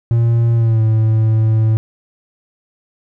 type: tone with pitch glide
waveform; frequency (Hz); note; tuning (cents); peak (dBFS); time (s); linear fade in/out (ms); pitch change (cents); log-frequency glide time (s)
triangle; 116.54 to 110.38; A#2 to A2; 0 to +6; -8; 0.11-1.77; 0; -94; 0.54-0.82
effects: none